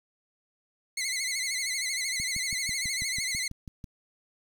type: tone with vibrato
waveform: 15% pulse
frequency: 2101 Hz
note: C7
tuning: 7 cents sharp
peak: -22 dBFS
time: 0.97-3.48 s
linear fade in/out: 5 ms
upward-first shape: sine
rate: 13 Hz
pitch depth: 91 cents each way
type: click train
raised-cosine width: 5 ms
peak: -28 dBFS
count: 11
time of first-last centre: 2.2-3.842 s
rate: 6.09 Hz
effects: 9-bit